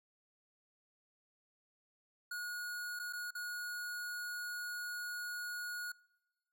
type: tone with dropouts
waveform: square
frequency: 1448 Hz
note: F#6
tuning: 38 cents flat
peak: -40 dBFS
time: 2.31-5.92 s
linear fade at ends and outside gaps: 5 ms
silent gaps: 2.992-2.996 / 3.127-3.132 / 3.308-3.35 s
effects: noise-tail reverb RT60 1.0 s tail -24 dB re dry